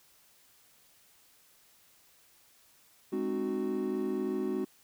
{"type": "chord", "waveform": "triangle", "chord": "Ab dominant seventh", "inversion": "none", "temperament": "equal with one note detuned", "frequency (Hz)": [207.7, 261.6, 305.1, 370], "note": ["Ab3", "C4", "Eb4", "Gb4"], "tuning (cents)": [0, 0, -34, 0], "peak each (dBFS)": [-35, -34, -36, -31], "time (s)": [3.12, 4.65], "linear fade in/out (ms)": 10, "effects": ["white hiss -63 dBFS RMS until 4.83 s"]}